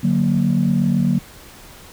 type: chord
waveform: sine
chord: D augmented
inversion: none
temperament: equal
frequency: 146.83 / 185 / 233.1 Hz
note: D3 / F#3 / A#3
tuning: 0 / 0 / 0 cents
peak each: -19 / -17 / -18 dBFS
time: 0.03-1.19 s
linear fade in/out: 10 ms
effects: tanh soft clip ceiling -7 dBFS + pink hiss -42 dBFS RMS until 1.92 s